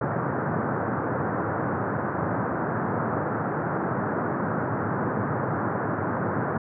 pink band-pass noise, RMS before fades -27 dBFS, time 0.01-6.58 s, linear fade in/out 5 ms, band 100 to 1600 Hz, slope 48 dB/octave, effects none

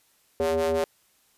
square ring-modulated tone, 81.5 Hz, E2, 19 cents flat, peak -20 dBFS, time 0.4-0.84 s, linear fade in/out 0 ms, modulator 486 Hz, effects white hiss -64 dBFS RMS until 1.37 s + resampled to 32000 Hz

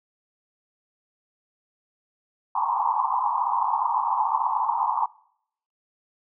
pink band-pass noise, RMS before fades -24 dBFS, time 2.55-5.06 s, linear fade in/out 5 ms, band 820 to 1100 Hz, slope 96 dB/octave, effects noise-tail reverb RT60 0.7 s tail -24 dB re dry

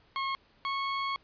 sawtooth tone pair in turn, 1084 / 1099.1 Hz, C#6 / C#6, -39 / -15 cents, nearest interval unison, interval 24 cents, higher second, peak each -26 / -26 dBFS, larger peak neither, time 0.16-0.35 / 0.65-1.16 s, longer second, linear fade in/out 0 ms, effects pink hiss -64 dBFS RMS until 1.23 s + resampled to 11025 Hz

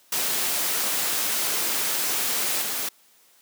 white noise with level steps, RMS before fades -25 / -28 dBFS, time 0.12-2.89 s, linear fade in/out 5 ms, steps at 2.61 s, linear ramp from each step 20 ms, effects white hiss -58 dBFS RMS until 3.41 s + high-pass 200 Hz 12 dB/octave

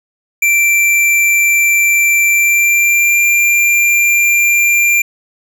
square tone with pitch glide, 2349 to 2379 Hz, D7 to D7, 0 to +22 cents, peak -9 dBFS, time 0.42-5.02 s, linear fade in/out 5 ms, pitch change +22 cents, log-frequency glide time 2.3-3.19 s, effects none

